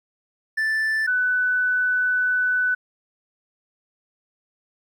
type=tone pair in turn; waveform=triangle / sine; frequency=1762 / 1496 Hz; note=A6 / F#6; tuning=+2 / +19 cents; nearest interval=minor third; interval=283 cents; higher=first; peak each=-18 dBFS; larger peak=neither; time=0.57-1.07 / 1.07-2.75 s; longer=second; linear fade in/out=10 ms; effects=10-bit